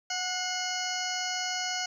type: harmonic tone with a mistuned harmonic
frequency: 734 Hz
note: F#5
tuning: 14 cents flat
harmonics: 1 / 2 / 3 / 4 / 6 / 7 / 8 / 9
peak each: -36 / -37 / -39 / -38 / -38 / -38 / -41 / -38 dBFS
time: 0.1-1.86 s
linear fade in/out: 5 ms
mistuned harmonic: 3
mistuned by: -53 cents
effects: 10-bit